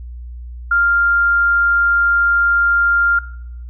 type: tone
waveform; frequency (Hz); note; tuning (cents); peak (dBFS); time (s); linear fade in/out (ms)
sine; 1396.9; F6; 0; -11; 0.71-3.19; 5
effects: noise-tail reverb RT60 0.8 s tail -20 dB re dry + added 60 Hz sine -28 dBFS peak until 3.69 s